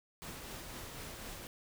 pink noise with tremolo, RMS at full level -45 dBFS, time 0.22-1.47 s, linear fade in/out 0 ms, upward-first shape triangle, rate 4 Hz, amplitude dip 30%, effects none

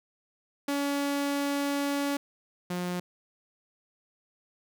sawtooth tone pair in turn, 283.1 / 178.34 Hz, C#4 / F3, +37 / +37 cents, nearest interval minor sixth, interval 800 cents, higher first, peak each -23 / -26 dBFS, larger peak first, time 0.68-2.17 / 2.7-3 s, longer first, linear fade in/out 5 ms, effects none

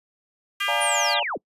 harmonic tone, 401 Hz, G4, 39 cents sharp, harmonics 3 / 4 / 5 / 6 / 7 / 8, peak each -30 / -30 / -30 / -30 / -30 / -30 dBFS, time 0.6-1.2 s, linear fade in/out 10 ms
pink high-pass noise, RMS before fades -40 dBFS, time 0.6-1.14 s, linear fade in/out 2 ms, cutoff 2500 Hz, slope 96 dB/octave
sine chord, Bb dominant seventh, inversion first, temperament just, 582.7 / 699.2 / 839.1 / 932.3 Hz, D5 / F5 / Ab5 / Bb5, -14 / +2 / +18 / 0 cents, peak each -29 dBFS, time 0.68-1.23 s, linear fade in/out 2 ms
sine linear sweep, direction down, 9730 to 91.5 Hz, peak -25 dBFS, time 0.8-1.38 s, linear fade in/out 20 ms
effects noise-tail reverb RT60 0.1 s tail -26 dB re dry + resampled to 32000 Hz

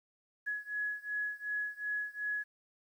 sine beating tone pair, 1684 / 1686.7 Hz, G#6 / G#6, +24 / +26 cents, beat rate 2.7 Hz, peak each -37 / -38 dBFS, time 0.46-2.44 s, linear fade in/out 20 ms, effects 11-bit

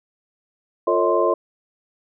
sine tone cluster, 352.1 / 450.4 / 555 / 639 / 1045 Hz, F4 / A4 / C#5 / D#5 / C6, +14 / +40 / +2 / +46 / -2 cents, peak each -22 dBFS, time 0.87-1.34 s, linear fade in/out 5 ms, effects none

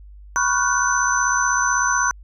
sine tone cluster, 983 / 1105 / 1438 / 1514 / 6070 Hz, B5 / C#6 / F#6 / F#6 / F#8, -8 / -6 / -50 / +39 / +43 cents, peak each -23 dBFS, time 0.36-2.11 s, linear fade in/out 0 ms, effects added 50 Hz sine -39 dBFS peak until 2.23 s

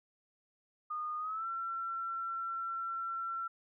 sine tone with pitch glide, 1226 to 1352.5 Hz, D#6 to E6, -26 to +44 cents, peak -35 dBFS, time 0.9-3.48 s, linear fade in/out 10 ms, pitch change +170 cents, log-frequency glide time 1.18-1.47 s, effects none

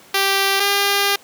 5% pulse tone pair in turn, 392 / 401.2 Hz, G4 / G4, 0 / +40 cents, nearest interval unison, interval 40 cents, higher second, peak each -4 dBFS, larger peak neither, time 0.14-0.6 / 0.6-1.16 s, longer second, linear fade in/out 5 ms, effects pink hiss -46 dBFS RMS until 1.23 s + high-pass 200 Hz 12 dB/octave

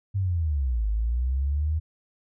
sine linear two-way sweep, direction down then up, 100.6 to 51.1 to 80.1 Hz, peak -22 dBFS, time 0.14-1.8 s, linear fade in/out 20 ms, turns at 0.87 s, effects none

